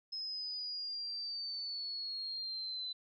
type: exponential sweep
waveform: sine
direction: down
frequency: 5150 to 4007 Hz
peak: -38 dBFS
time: 0.12-2.93 s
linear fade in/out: 10 ms
effects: none